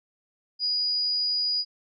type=tone; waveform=sine; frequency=4906 Hz; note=D#8; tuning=25 cents flat; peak=-23 dBFS; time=0.59-1.65 s; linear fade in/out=50 ms; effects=none